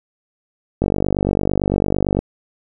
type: click train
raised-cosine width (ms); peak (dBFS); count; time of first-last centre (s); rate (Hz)
2; -3; 68; 0.82-2.19; 48.9
effects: none